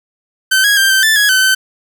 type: tone with pitch steps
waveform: sawtooth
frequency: 1538 / 1654 / 1579 / 1552 / 1760 / 1668 / 1525 / 1534 Hz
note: G6 / G#6 / G6 / G6 / A6 / G#6 / G6 / G6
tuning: -33 / -8 / +12 / -18 / 0 / +7 / -48 / -38 cents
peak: -5 dBFS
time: 0.51-1.55 s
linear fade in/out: 10 ms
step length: 130 ms
effects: none